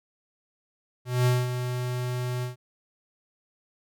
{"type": "tone with ADSR envelope", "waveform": "square", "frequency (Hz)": 124.5, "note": "B2", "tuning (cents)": 14, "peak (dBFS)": -19, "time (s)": [1.05, 2.56], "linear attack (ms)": 210, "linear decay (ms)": 210, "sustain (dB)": -9, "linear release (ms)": 130, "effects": []}